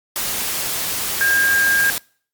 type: tone in noise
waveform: sine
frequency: 1612 Hz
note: G6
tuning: 48 cents sharp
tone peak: -14 dBFS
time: 1.21-1.9 s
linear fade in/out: 0 ms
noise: white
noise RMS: -23 dBFS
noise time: 0.16-1.98 s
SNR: +6 dB
effects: noise-tail reverb RT60 0.5 s tail -25 dB re dry + Opus 48 kbps